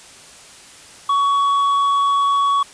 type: tone with hard clipping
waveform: sine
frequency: 1123 Hz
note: C#6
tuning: 22 cents sharp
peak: -15 dBFS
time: 1.09-2.63 s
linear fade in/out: 5 ms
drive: 4 dB
effects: white hiss -42 dBFS RMS until 2.73 s + resampled to 22050 Hz